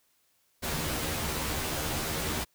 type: noise with comb filter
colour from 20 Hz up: pink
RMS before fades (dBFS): -32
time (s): 0.62-2.45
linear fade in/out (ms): 20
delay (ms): 13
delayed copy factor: +1
effects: white hiss -70 dBFS RMS until 2.54 s